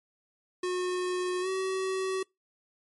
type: tone with pitch glide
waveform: square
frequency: 362.9 to 379 Hz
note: F#4 to F#4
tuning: -34 to +42 cents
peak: -29 dBFS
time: 0.63-2.23 s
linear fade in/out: 5 ms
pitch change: +76 cents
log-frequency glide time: 1.41-1.48 s
effects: noise-tail reverb RT60 0.2 s tail -26 dB re dry + MP3 48 kbps